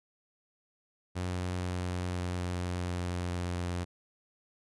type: tone with pitch glide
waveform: sawtooth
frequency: 90.4 to 88.23 Hz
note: F#2 to F2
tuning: -40 to +18 cents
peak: -28 dBFS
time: 1.15-3.85 s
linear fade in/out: 20 ms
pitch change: -42 cents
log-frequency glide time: 1.41-3.65 s
effects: resampled to 24000 Hz